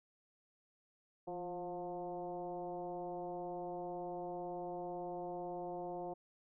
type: tone with frequency modulation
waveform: sine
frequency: 531 Hz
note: C5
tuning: 25 cents sharp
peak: -40 dBFS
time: 1.27-6.14 s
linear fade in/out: 10 ms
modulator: 180 Hz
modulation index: 1.6
effects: none